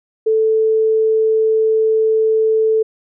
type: tone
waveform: sine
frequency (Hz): 440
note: A4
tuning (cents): 0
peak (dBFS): -11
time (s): 0.26-2.83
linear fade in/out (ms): 10
effects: none